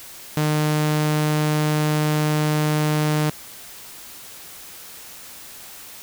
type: tone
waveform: sawtooth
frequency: 152 Hz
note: D#3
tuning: 40 cents flat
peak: -14 dBFS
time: 0.37-3.3 s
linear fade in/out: 2 ms
effects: white hiss -40 dBFS RMS until 6.02 s